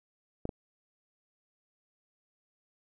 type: clicks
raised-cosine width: 2 ms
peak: -20 / -23 dBFS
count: 2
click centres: 0.454 / 0.492 s
effects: none